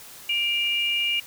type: tone pair together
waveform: sine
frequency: 2360 / 2843 Hz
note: D7 / F7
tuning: +8 / +30 cents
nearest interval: minor third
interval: 322 cents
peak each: -26 / -23 dBFS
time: 0.29-1.2 s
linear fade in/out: 5 ms
effects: white hiss -44 dBFS RMS until 1.26 s